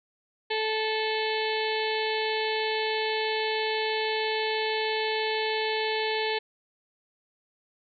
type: harmonic tone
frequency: 436.9 Hz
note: A4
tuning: 12 cents flat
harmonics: 1 / 2 / 4 / 5 / 6 / 7 / 8 / 9 / 10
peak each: -29 / -32 / -35 / -36 / -37 / -37 / -38 / -39 / -39 dBFS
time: 0.5-6.39 s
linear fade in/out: 10 ms
effects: none